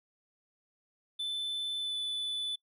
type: tone with pitch glide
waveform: triangle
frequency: 3519 to 3485 Hz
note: A7 to A7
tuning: 0 to -17 cents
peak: -31 dBFS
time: 1.19-2.56 s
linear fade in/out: 10 ms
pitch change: -17 cents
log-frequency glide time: 1.79-1.96 s
effects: noise-tail reverb RT60 0.1 s tail -23 dB re dry